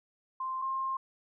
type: tone pair in turn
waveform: sine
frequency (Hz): 1046.5 / 1061.7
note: C6 / C6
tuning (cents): 0 / +25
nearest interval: unison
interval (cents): 25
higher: second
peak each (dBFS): -32 / -30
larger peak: second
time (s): 0.4-0.62 / 0.62-0.97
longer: second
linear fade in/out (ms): 5
effects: none

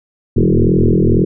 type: tone with frequency modulation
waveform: sine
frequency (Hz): 103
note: G#2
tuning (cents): -14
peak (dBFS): -8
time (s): 0.36-1.25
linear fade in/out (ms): 10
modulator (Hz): 42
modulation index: 7.4
effects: none

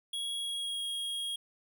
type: tone with pitch glide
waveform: square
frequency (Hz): 3322 to 3276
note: G#7 to G#7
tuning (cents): 0 to -24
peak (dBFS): -34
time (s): 0.13-1.36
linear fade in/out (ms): 5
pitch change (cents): -24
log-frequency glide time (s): 0.36-0.87
effects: none

